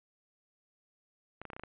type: clicks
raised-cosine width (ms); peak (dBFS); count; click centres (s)
0.5; -28; 7; 1.416 / 1.453 / 1.502 / 1.533 / 1.565 / 1.596 / 1.636
effects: resampled to 8000 Hz